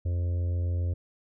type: harmonic tone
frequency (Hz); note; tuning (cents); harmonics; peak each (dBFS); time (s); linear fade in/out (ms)
87.3; F2; 0; 1 / 3 / 4 / 5 / 6 / 7; -25 / -46 / -48 / -50 / -47 / -53; 0.05-0.94; 10
effects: none